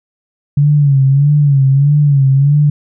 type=tone with vibrato; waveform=sine; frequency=141.1 Hz; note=C#3; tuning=31 cents sharp; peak=-6 dBFS; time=0.57-2.7 s; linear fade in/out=5 ms; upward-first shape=sine; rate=1.6 Hz; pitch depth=85 cents each way; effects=none